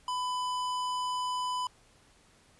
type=tone with hard clipping; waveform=sine; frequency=1000 Hz; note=B5; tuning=21 cents sharp; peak=-32 dBFS; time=0.08-1.67 s; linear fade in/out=2 ms; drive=15 dB; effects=pink hiss -62 dBFS RMS until 2.59 s + resampled to 24000 Hz